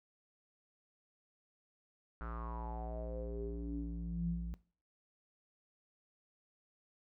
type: tone with low-pass filter sweep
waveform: square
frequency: 57.6 Hz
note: A#1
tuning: 20 cents flat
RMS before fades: -41 dBFS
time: 2.21-4.54 s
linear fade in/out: 0 ms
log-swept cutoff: 1400 to 130 Hz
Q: 7.5
effects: noise-tail reverb RT60 0.4 s tail -19 dB re dry